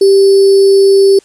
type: tone with sample-and-hold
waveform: sine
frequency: 392 Hz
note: G4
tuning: in tune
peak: -3 dBFS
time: 0.01-1.19 s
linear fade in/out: 5 ms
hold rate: 4900 Hz
effects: white hiss -46 dBFS RMS until 1.24 s + resampled to 22050 Hz